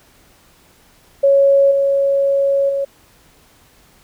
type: tone with level steps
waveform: sine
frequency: 554 Hz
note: C#5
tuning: 1 cent flat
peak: -8 / -12 / -16 dBFS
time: 1.23-2.85 s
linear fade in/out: 10 ms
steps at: 1.71 / 2.69 s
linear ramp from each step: 5 ms
effects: pink hiss -51 dBFS RMS until 4.03 s